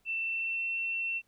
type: tone with pitch glide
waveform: sine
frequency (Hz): 2677 to 2703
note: E7 to E7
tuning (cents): +26 to +43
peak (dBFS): -30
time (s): 0.05-1.22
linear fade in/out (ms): 50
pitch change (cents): +17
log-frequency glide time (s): 0.17-0.71
effects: pink hiss -72 dBFS RMS until 1.27 s